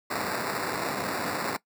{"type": "noise with sample-and-hold", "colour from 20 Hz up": "violet", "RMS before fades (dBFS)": -30, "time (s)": [0.1, 1.57], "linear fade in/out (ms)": 10, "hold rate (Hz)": 3150, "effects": ["noise-tail reverb RT60 0.1 s tail -19 dB re dry", "high-pass 150 Hz 12 dB/octave"]}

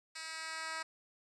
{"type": "tone with high-pass filter sweep", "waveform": "10% pulse", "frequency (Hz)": 321, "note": "E4", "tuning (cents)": -46, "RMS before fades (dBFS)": -42, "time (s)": [0.15, 0.83], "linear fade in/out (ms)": 10, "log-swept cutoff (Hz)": [2600, 1100], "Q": 0.78, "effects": ["resampled to 22050 Hz"]}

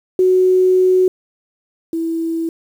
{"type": "tone pair in turn", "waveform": "sine", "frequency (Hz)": [370, 328.9], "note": ["F#4", "E4"], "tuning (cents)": [0, -4], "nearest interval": "major second", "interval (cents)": 204, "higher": "first", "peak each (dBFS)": [-9, -17], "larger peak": "first", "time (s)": [[0.19, 1.08], [1.93, 2.49]], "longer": "first", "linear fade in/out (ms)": 2, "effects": ["7-bit"]}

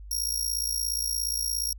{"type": "tone with amplitude modulation", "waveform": "20% pulse", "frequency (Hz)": 5600, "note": "F8", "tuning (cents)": 4, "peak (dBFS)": -18, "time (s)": [0.11, 1.73], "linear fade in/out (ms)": 5, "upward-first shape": "sine", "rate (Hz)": 57.1, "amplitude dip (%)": 80, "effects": ["added 50 Hz sine -40 dBFS peak until 1.78 s"]}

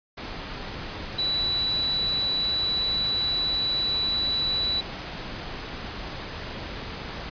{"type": "tone in noise", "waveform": "sine", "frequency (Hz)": 3950, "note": "B7", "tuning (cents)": 0, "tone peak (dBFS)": -23, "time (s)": [1.18, 4.81], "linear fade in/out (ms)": 10, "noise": "pink", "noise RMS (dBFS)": -35, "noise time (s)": [0.17, 7.3], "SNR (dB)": 9, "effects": ["resampled to 11025 Hz"]}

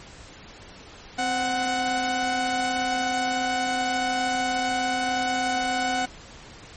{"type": "tone pair together", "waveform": "sawtooth", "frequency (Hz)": [259.3, 741.3], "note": ["C4", "F#5"], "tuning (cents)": [-15, 3], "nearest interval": "octave + tritone", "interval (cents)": 1818, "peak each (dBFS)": [-26, -20], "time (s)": [1.18, 6.06], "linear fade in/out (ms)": 10, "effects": ["pink hiss -45 dBFS RMS until 6.76 s", "MP3 32 kbps"]}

